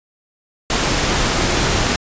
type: tone in noise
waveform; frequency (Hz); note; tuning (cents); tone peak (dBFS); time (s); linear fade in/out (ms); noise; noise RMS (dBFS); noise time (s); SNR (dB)
sine; 353.4; F4; +21; -26; 1.38-1.77; 2; pink; -17; 0.7-1.96; -12
effects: resampled to 16000 Hz